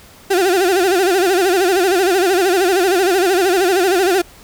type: tone with vibrato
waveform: 35% pulse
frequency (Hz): 370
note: F#4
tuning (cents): 0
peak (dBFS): -10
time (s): 0.3-4.22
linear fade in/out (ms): 10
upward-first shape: sine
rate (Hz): 13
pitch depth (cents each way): 130
effects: pink hiss -43 dBFS RMS until 4.43 s